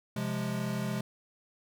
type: chord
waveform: square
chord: F minor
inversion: second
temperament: equal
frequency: 130.81 / 174.61 / 207.7 Hz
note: C3 / F3 / Ab3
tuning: 0 / 0 / 0 cents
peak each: -36 / -38 / -35 dBFS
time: 0.16-1.01 s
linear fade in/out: 5 ms
effects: none